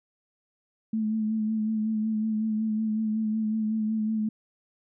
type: tone with vibrato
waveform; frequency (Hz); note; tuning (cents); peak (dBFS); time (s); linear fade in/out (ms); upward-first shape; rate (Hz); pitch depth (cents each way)
sine; 217.7; A3; -18; -24; 0.93-4.29; 5; sine; 5.4; 30
effects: none